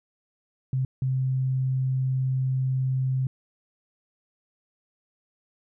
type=tone bursts at uneven times; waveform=sine; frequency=130.81 Hz; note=C3; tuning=in tune; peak=-22 dBFS; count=2; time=0.73-0.85 / 1.02-3.27 s; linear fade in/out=2 ms; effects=none